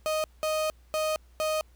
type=tone bursts at uneven times; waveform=35% pulse; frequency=622.3 Hz; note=D#5; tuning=in tune; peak=-24 dBFS; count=4; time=0.06-0.24 / 0.43-0.7 / 0.94-1.16 / 1.4-1.61 s; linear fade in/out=0 ms; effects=added 60 Hz sine -54 dBFS peak until 1.75 s + pink hiss -66 dBFS RMS until 1.75 s